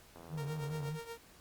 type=click train; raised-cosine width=1 ms; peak=-38 dBFS; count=62; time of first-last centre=0.16-0.889 s; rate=83.7 Hz
type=tone with vibrato; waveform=triangle; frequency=148.8 Hz; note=D3; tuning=23 cents sharp; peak=-35 dBFS; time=0.29-1 s; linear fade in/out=50 ms; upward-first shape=sine; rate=4.9 Hz; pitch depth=94 cents each way
type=tone with tremolo; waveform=sawtooth; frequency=462.7 Hz; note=A#4; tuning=13 cents flat; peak=-37 dBFS; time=0.37-1.18 s; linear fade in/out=10 ms; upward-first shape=triangle; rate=8.4 Hz; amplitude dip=80%
effects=pink hiss -60 dBFS RMS until 1.4 s + Opus 48 kbps